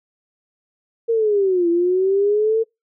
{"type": "linear two-way sweep", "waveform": "sine", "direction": "down then up", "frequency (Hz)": [466.2, 336.8, 453.8], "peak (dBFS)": -14, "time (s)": [1.08, 2.64], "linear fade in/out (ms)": 20, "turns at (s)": 1.69, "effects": ["noise-tail reverb RT60 0.2 s tail -25 dB re dry"]}